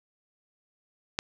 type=click; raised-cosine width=0.2 ms; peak=-10 dBFS; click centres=1.189 s; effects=none